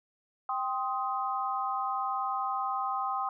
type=chord; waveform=sine; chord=C minor; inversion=second; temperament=just; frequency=784.9 / 1046.5 / 1255.8 Hz; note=G5 / C6 / Eb6; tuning=+2 / 0 / +16 cents; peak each=-33 / -34 / -33 dBFS; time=0.49-3.29 s; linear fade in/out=2 ms; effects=none